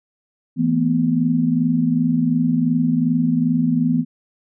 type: chord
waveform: sine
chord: E suspended fourth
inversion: none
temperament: equal with one note detuned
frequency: 164.81 / 224.2 / 246.9 Hz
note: E3 / A3 / B3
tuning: 0 / +33 / 0 cents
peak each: -20 / -23 / -17 dBFS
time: 0.56-4.05 s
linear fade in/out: 50 ms
effects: none